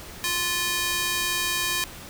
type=tone with high-pass filter; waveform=square; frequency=350 Hz; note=F4; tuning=4 cents sharp; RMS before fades=-26 dBFS; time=0.24-1.84 s; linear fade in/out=0 ms; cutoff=2000 Hz; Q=0.63; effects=pink hiss -41 dBFS RMS until 2.09 s